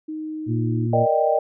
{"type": "tone", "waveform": "sine", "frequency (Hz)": 311.1, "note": "D#4", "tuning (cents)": 0, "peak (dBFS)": -27, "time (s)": [0.08, 0.87], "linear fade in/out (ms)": 10}
{"type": "harmonic tone", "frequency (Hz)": 116.3, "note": "A#2", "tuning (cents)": -4, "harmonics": [1, 2, 3], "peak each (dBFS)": [-21, -27, -31], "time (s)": [0.46, 1.07], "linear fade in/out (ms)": 50}
{"type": "chord", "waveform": "sine", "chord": "Eb major seventh", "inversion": "second", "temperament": "equal", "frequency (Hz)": [466.2, 587.3, 622.3, 784], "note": ["Bb4", "D5", "Eb5", "G5"], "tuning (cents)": [0, 0, 0, 0], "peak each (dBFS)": [-24, -22, -20, -22], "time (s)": [0.93, 1.39], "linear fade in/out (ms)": 5}
{"effects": []}